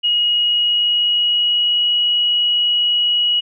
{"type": "tone with pitch glide", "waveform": "sine", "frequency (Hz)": [2890, 2912], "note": ["F#7", "F#7"], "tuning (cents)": [-41, -28], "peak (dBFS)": -13, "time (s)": [0.03, 3.41], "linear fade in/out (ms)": 20, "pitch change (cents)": 13, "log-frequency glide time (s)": [0.16, 1.89], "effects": []}